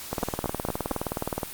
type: two click trains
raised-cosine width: 1 ms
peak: -13 / -12 dBFS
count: 26 / 4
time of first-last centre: 0.13-1.432 / 0.23-0.915 s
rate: 19.2 / 4.38 Hz
effects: white hiss -39 dBFS RMS until 1.53 s + Opus 48 kbps